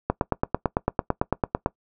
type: click train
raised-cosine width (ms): 1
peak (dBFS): -6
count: 15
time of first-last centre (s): 0.1-1.661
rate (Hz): 8.97
effects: noise-tail reverb RT60 0.1 s tail -21 dB re dry